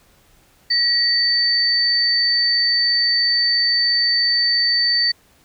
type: tone pair together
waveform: sine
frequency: 1916 / 4557 Hz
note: A#6 / C#8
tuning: +47 / +47 cents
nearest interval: octave + minor third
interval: 1500 cents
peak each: -22 / -15 dBFS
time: 0.7-5.12 s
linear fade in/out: 10 ms
effects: pink hiss -55 dBFS RMS until 5.44 s